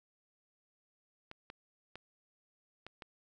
clicks, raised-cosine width 0.3 ms, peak -30 dBFS, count 5, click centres 1.314 / 1.501 / 1.956 / 2.866 / 3.022 s, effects none

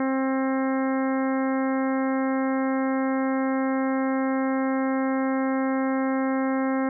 harmonic tone, 265.5 Hz, C4, 25 cents sharp, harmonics 1 / 2 / 3 / 4 / 5 / 6 / 7 / 8, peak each -23 / -29 / -33 / -35 / -37 / -39 / -40 / -41 dBFS, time 0-6.89 s, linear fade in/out 2 ms, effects none

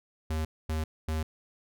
square tone bursts, 78.7 Hz, D#2, 20 cents sharp, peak -29 dBFS, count 3, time 0.3-1.23 s, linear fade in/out 5 ms, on 150 ms, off 240 ms, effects none

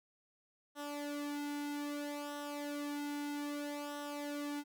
sawtooth tone with flanger, 290.6 Hz, D4, 18 cents flat, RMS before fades -41 dBFS, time 0.75-4.64 s, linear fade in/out 50 ms, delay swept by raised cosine 0.43 to 1.83 ms, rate 0.62 Hz, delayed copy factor -0.7, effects none

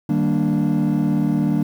triangle chord, Eb major seventh, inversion none, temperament equal, 155.56 / 196 / 233.1 / 293.7 Hz, Eb3 / G3 / Bb3 / D4, 0 / 0 / 0 / 0 cents, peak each -19 dBFS, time 0.09-1.63 s, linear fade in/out 5 ms, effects tanh soft clip ceiling -9 dBFS + 8-bit

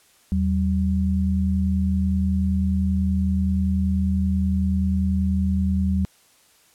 sine tone pair together, 80.7 / 191.11 Hz, E2 / G3, -36 / -44 cents, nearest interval octave + minor third, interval 1492 cents, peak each -21 dBFS, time 0.32-6.05 s, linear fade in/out 0 ms, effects white hiss -57 dBFS RMS until 6.74 s + low-pass 12000 Hz 12 dB/octave

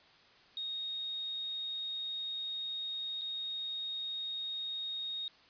sine tone with dropouts, 3729 Hz, A#7, in tune, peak -36 dBFS, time 0.57-5.28 s, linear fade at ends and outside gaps 1 ms, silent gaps 3.212-3.217 s, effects white hiss -61 dBFS RMS until 5.49 s + resampled to 11025 Hz

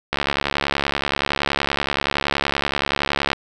click train, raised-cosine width 0.3 ms, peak -3 dBFS, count 227, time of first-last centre 0.13-3.331 s, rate 70.6 Hz, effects none

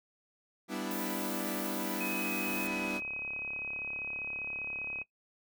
sawtooth chord, E minor seventh, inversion first, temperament equal, 196 / 246.9 / 293.7 / 329.6 Hz, G3 / B3 / D4 / E4, 0 / 0 / 0 / 0 cents, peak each -36 dBFS, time 0.68-3.01 s, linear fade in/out 50 ms
violet noise, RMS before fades -41 dBFS, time 0.91-2.67 s, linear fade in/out 0 ms
sine tone, 2534 Hz, D#7, 31 cents sharp, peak -35 dBFS, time 2-5.03 s, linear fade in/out 10 ms
click train, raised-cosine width 1 ms, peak -35 dBFS, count 90, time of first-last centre 2.48-5.016 s, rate 35.1 Hz
effects noise-tail reverb RT60 0.1 s tail -18 dB re dry

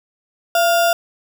sine tone with sample-and-hold, 681 Hz, F5, 44 cents flat, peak -12 dBFS, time 0.55-0.93 s, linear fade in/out 2 ms, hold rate 2100 Hz, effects none

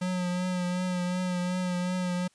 square tone with vibrato, 180.7 Hz, F#3, 41 cents flat, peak -28 dBFS, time 0.01-2.28 s, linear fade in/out 10 ms, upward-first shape triangle, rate 2.7 Hz, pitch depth 32 cents each way, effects white hiss -66 dBFS RMS until 2.34 s + resampled to 22050 Hz

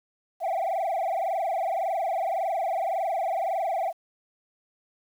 sine tone with frequency modulation, 720 Hz, F#5, 47 cents flat, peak -22 dBFS, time 0.4-3.93 s, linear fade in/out 50 ms, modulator 21.8 Hz, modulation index 3.4, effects tanh soft clip ceiling -23 dBFS + 9-bit

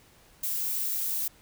violet noise, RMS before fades -30 dBFS, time 0.43-1.28 s, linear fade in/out 5 ms, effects pink hiss -58 dBFS RMS until 1.41 s

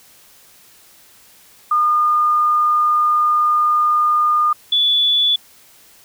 sine tone pair in turn, 1216 / 3447 Hz, D#6 / A7, -40 / -36 cents, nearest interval octave + tritone, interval 1804 cents, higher second, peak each -12 dBFS, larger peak neither, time 1.71-4.53 / 4.72-5.36 s, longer first, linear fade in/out 5 ms, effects white hiss -48 dBFS RMS until 6.04 s

